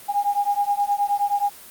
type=beating tone pair; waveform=sine; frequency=809 / 818.5 Hz; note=G#5 / G#5; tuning=-46 / -25 cents; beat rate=9.5 Hz; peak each=-22 dBFS; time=0.08-1.5 s; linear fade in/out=20 ms; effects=white hiss -43 dBFS RMS until 1.7 s + Opus 32 kbps